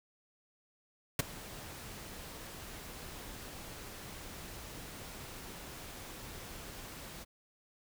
pink noise with ADSR envelope, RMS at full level -26 dBFS, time 1.19-7.25 s, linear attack 4 ms, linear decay 18 ms, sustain -21 dB, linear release 27 ms, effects none

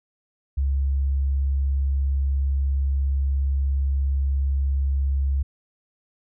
sine tone, 68.5 Hz, C#2, 20 cents flat, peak -19 dBFS, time 0.57-5.43 s, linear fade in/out 10 ms, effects none

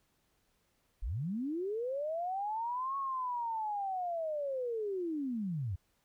sine linear two-way sweep, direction up then down, 34.13 to 1108.7 to 82.4 Hz, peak -33 dBFS, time 1.02-5.76 s, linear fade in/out 10 ms, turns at 2.97 s, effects pink hiss -75 dBFS RMS until 6.04 s

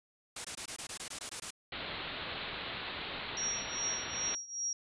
white noise bursts, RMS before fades -40 dBFS, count 11, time 0.36-1.506 s, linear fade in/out 5 ms, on 86 ms, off 20 ms
white low-pass noise, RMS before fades -41 dBFS, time 1.72-4.35 s, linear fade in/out 2 ms, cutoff 4200 Hz, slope 96 dB/octave
sine tone with tremolo, 5660 Hz, F8, 22 cents sharp, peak -31 dBFS, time 3.37-4.73 s, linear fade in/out 2 ms, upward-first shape triangle, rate 2.5 Hz, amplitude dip 90%
effects resampled to 22050 Hz

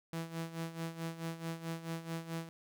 sawtooth tone with tremolo, 164.81 Hz, E3, in tune, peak -32 dBFS, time 0.13-2.49 s, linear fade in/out 0 ms, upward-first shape sine, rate 4.6 Hz, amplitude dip 75%, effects none

